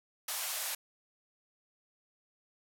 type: band-pass noise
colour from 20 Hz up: white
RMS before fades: -37 dBFS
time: 0.28-0.75 s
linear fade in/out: 5 ms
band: 550 to 15000 Hz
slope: 48 dB/octave
effects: none